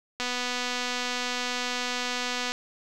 click train, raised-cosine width 0.2 ms, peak -13 dBFS, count 574, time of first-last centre 0.2-2.52 s, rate 247 Hz, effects none

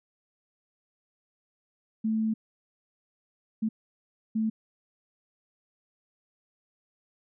sine tone bursts at uneven times, 220 Hz, A3, in tune, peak -24 dBFS, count 3, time 2.04-2.34 / 3.62-3.69 / 4.35-4.5 s, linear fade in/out 10 ms, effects none

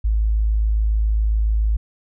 sine tone, 53.6 Hz, A1, 45 cents flat, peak -15 dBFS, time 0.04-1.77 s, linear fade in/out 10 ms, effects none

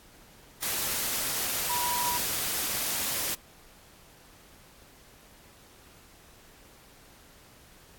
sine tone in noise, 971 Hz, B5, 30 cents flat, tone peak -29 dBFS, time 1.69-2.18 s, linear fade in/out 10 ms, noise white, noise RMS -30 dBFS, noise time 0.62-3.35 s, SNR -2 dB, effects pink hiss -55 dBFS RMS until 7.98 s + AAC 64 kbps

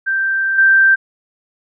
sine tone with level steps, 1568 Hz, G6, in tune, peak -14 / -7 dBFS, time 0.06-0.96 s, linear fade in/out 20 ms, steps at 0.58 s, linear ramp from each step 5 ms, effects none

